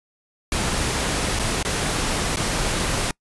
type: noise with dropouts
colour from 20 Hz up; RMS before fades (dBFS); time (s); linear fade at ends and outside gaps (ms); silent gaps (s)
pink; -23; 0.52-3.11; 2; 1.391-1.395 / 1.628-1.649 / 2.36-2.369
effects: noise-tail reverb RT60 0.1 s tail -26 dB re dry + resampled to 24000 Hz